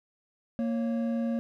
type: tone pair together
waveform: triangle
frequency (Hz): 231.8 / 551.3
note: A#3 / C#5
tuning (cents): -10 / -10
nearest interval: octave + minor third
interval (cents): 1500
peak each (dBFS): -25 / -34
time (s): 0.59-1.39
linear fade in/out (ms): 0
effects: none